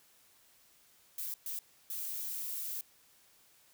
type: noise bursts at uneven times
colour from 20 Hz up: violet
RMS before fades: -39 dBFS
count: 3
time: 1.18-1.34 / 1.46-1.59 / 1.9-2.81 s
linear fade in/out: 2 ms
effects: white hiss -65 dBFS RMS until 3.73 s